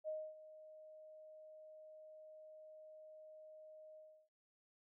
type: tone with ADSR envelope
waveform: sine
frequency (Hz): 622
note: D#5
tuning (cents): -1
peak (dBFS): -39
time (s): 0.04-4.29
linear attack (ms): 41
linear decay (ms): 260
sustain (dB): -16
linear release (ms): 320
effects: none